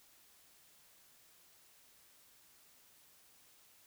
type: silence
effects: white hiss -65 dBFS RMS until 3.86 s